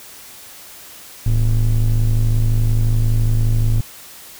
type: ring-modulated tone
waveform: triangle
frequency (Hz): 68.5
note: C#2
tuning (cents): -20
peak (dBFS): -7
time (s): 1.26-3.81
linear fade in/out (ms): 5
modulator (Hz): 42.7
effects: white hiss -39 dBFS RMS until 4.39 s